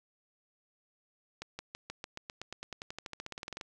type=accelerating click train; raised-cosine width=0.2 ms; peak=-23 dBFS; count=25; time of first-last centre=1.42-3.612 s; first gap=170 ms; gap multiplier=0.94; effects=none